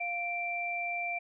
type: tone pair together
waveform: sine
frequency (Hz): 699.3 / 2352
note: F5 / D7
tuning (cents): +2 / +2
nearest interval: octave + major sixth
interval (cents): 2100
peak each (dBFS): -36 / -33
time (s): 0-1.19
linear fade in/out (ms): 10
effects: none